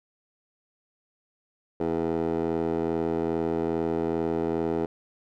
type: tone with band-pass filter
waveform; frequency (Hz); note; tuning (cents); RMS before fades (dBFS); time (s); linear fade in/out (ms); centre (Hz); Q
15% pulse; 82.41; E2; 0; -27; 1.8-4.86; 5; 470; 3.6
effects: none